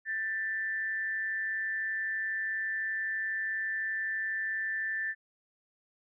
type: tone with amplitude modulation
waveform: sine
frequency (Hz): 1774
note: A6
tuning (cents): +14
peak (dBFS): -28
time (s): 0.05-5.15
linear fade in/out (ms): 50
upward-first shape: sine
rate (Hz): 197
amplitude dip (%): 50
effects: none